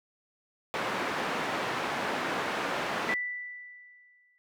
white band-pass noise, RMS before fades -32 dBFS, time 0.74-3.14 s, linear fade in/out 0 ms, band 190 to 1600 Hz, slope 12 dB/octave
sine tone with exponential decay, 1975.5 Hz, B6, in tune, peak -26 dBFS, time 3.09-4.38 s, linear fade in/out 0 ms, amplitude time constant 280 ms
effects none

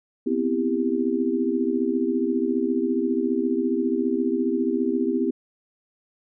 sine chord, C major seventh, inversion third, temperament equal with one note detuned, 246.9 / 261.6 / 329.6 / 396.3 Hz, B3 / C4 / E4 / G4, 0 / 0 / 0 / +19 cents, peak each -26 dBFS, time 0.26-5.31 s, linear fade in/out 10 ms, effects none

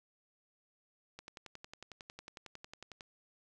click train, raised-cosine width 0.2 ms, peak -30 dBFS, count 21, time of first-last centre 1.19-3.008 s, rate 11 Hz, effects none

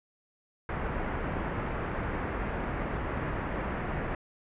pink low-pass noise, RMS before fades -33 dBFS, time 0.69-4.15 s, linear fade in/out 2 ms, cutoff 2000 Hz, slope 24 dB/octave, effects resampled to 8000 Hz

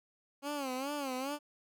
15% pulse tone with vibrato, 273.4 Hz, C#4, 24 cents flat, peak -29 dBFS, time 0.42-1.39 s, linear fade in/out 50 ms, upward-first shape sine, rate 2.4 Hz, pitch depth 130 cents each way, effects none

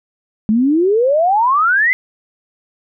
sine exponential sweep, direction up, 207.7 to 2083 Hz, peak -10 dBFS, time 0.49-1.93 s, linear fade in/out 0 ms, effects none

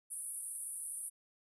pink band-pass noise, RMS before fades -43 dBFS, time 0.1-1.1 s, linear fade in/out 20 ms, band 9100 to 11000 Hz, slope 96 dB/octave, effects none

